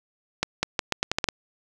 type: accelerating click train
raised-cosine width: 0.2 ms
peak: -5 dBFS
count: 9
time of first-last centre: 0.43-1.288 s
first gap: 200 ms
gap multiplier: 0.81
effects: none